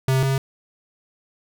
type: tone pair in turn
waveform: square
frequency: 132.3 / 134.69 Hz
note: C3 / C#3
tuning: +20 / -49 cents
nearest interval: unison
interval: 31 cents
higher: second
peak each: -17 / -19 dBFS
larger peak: first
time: 0.08-0.23 / 0.23-0.38 s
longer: neither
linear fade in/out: 2 ms
effects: none